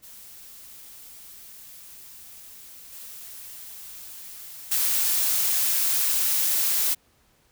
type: noise with level steps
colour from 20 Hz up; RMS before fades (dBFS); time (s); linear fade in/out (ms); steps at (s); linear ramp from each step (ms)
blue; -45 / -41 / -23; 0.02-6.95; 20; 2.92 / 4.71; 10
effects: pink hiss -63 dBFS RMS until 7.51 s